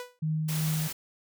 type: tone with exponential decay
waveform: sawtooth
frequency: 493.9 Hz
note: B4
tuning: in tune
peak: -30 dBFS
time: 0-0.19 s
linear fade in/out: 1 ms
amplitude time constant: 41 ms
type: tone with tremolo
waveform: sine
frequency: 156.3 Hz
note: D#3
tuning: 8 cents sharp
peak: -25 dBFS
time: 0.22-0.88 s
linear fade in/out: 10 ms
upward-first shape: triangle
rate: 2.7 Hz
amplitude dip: 30%
type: noise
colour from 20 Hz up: white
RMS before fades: -36 dBFS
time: 0.48-0.93 s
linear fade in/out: 10 ms
effects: none